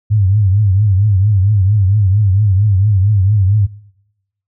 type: tone with vibrato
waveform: sine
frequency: 100 Hz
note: G2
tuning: 35 cents sharp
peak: -8 dBFS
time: 0.1-3.67 s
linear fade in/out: 20 ms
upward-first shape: triangle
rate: 4.4 Hz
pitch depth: 160 cents each way
effects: noise-tail reverb RT60 0.9 s tail -23 dB re dry